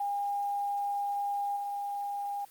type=tone with level steps; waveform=sine; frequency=809 Hz; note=G#5; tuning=46 cents flat; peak=-29 / -32 dBFS; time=0-2.45 s; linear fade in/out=5 ms; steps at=1.56 s; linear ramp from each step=10 ms; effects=white hiss -57 dBFS RMS until 2.5 s + Opus 32 kbps